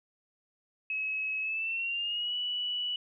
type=tone with pitch glide; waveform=sine; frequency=2569 to 2951 Hz; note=E7 to F#7; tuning=-45 to -5 cents; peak=-30 dBFS; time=0.9-2.96 s; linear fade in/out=2 ms; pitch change=+240 cents; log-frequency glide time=1.41-2.35 s; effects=none